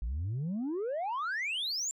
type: exponential sweep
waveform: sine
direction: up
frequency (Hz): 51.5 to 7440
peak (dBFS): -29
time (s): 0.02-1.91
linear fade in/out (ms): 0
effects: tanh soft clip ceiling -30 dBFS